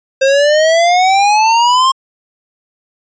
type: exponential sweep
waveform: square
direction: up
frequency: 529 to 1072 Hz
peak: -8 dBFS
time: 0.21-1.92 s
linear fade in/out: 10 ms
effects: resampled to 16000 Hz